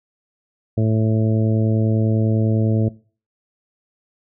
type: harmonic tone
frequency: 110 Hz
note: A2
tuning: in tune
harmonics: 1 / 2 / 3 / 4 / 5 / 6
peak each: -16 / -22 / -26 / -28 / -30 / -32 dBFS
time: 0.77-2.89 s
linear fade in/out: 10 ms
effects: noise-tail reverb RT60 0.4 s tail -21 dB re dry